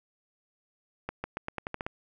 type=accelerating click train; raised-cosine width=0.5 ms; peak=-18 dBFS; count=9; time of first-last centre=1.09-1.865 s; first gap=150 ms; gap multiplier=0.87; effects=none